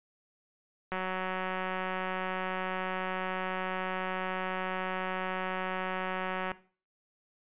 click train, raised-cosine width 0.5 ms, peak -19 dBFS, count 1042, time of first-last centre 0.92-6.517 s, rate 186 Hz, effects noise-tail reverb RT60 0.4 s tail -17 dB re dry + resampled to 8000 Hz

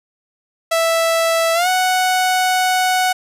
sawtooth tone with pitch glide, 659.3 to 740 Hz, E5 to F#5, 0 to 0 cents, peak -10 dBFS, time 0.71-3.13 s, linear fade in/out 10 ms, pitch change +200 cents, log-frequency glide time 1.54-1.68 s, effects resampled to 32000 Hz + 8-bit

